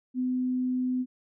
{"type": "tone", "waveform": "sine", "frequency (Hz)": 253.4, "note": "B3", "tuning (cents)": 45, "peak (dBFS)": -25, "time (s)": [0.14, 1.06], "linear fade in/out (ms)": 50, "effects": []}